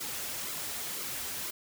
white noise with flanger, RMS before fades -37 dBFS, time 0-1.51 s, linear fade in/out 10 ms, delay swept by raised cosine 1.1 to 6.6 ms, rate 2 Hz, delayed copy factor -0.65, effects none

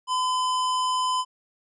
square tone, 1015 Hz, B5, 47 cents sharp, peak -23 dBFS, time 0.07-1.25 s, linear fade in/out 50 ms, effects resampled to 22050 Hz

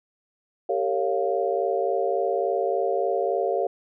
sine chord, G half-diminished seventh, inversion none, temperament equal with one note detuned, 392 / 455.5 / 554.4 / 698.5 Hz, G4 / Bb4 / Db5 / F5, 0 / -40 / 0 / 0 cents, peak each -27 dBFS, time 0.69-3.67 s, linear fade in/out 5 ms, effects none

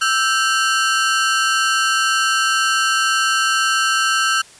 sawtooth ring-modulated tone, 1444 Hz, F#6, 43 cents flat, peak -8 dBFS, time 0.01-4.42 s, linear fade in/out 10 ms, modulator 121 Hz, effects white hiss -44 dBFS RMS until 4.59 s + resampled to 22050 Hz

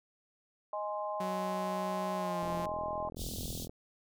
sine chord, Ab major, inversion second, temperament equal, 622.3 / 830.6 / 1046.5 Hz, Eb5 / Ab5 / C6, 0 / 0 / 0 cents, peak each -37 / -39 / -39 dBFS, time 0.73-3.09 s, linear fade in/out 2 ms
sawtooth tone with pitch glide, 186.6 to 173.1 Hz, F#3 to F3, +15 to -15 cents, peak -33 dBFS, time 1.2-2.66 s, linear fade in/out 5 ms, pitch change -130 cents, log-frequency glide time 2.15-2.42 s
click train, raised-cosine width 2 ms, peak -31 dBFS, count 54, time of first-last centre 2.43-3.695 s, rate 41.9 Hz
pink band-stop noise, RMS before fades -40 dBFS, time 3.16-3.68 s, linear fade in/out 50 ms, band 270 to 3300 Hz, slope 48 dB/octave
effects none

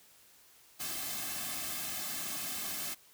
white noise with comb filter, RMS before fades -38 dBFS, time 0.79-2.95 s, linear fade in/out 20 ms, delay 2.1 ms, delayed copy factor -0.8, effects white hiss -61 dBFS RMS until 3.13 s

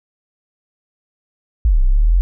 sine exponential two-way sweep, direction down then up, 61.74 to 30.34 to 46.26 Hz, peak -9 dBFS, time 1.65-2.21 s, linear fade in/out 0 ms, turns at 1.81 s, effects none

